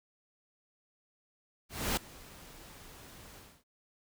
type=noise with ADSR envelope; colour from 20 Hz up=pink; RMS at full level=-30 dBFS; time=1.69-3.64 s; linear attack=280 ms; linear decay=4 ms; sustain=-22 dB; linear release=270 ms; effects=none